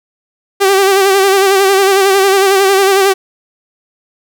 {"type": "tone with vibrato", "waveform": "sawtooth", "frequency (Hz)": 389.6, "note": "G4", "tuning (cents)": -11, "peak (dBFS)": -3, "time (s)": [0.6, 3.14], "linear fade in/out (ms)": 20, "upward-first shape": "sine", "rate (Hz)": 11, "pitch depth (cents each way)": 50, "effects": []}